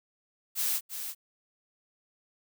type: noise with echo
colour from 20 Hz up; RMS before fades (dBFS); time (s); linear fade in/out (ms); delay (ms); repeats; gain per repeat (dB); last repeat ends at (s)
blue; -29; 0.55-0.81; 50; 340; 1; -8; 1.15
effects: none